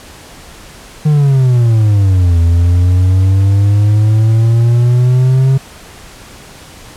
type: exponential two-way sweep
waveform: triangle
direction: down then up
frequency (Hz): 154.3 to 83.5 to 135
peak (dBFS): -4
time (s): 1.05-5.58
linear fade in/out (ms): 10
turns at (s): 2.39
effects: pink hiss -35 dBFS RMS until 6.96 s + low-pass 11000 Hz 12 dB/octave